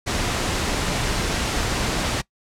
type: noise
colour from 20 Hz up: pink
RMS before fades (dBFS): -23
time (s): 0.06-2.22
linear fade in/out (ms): 20
effects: noise-tail reverb RT60 0.1 s tail -22 dB re dry + low-pass 8000 Hz 12 dB/octave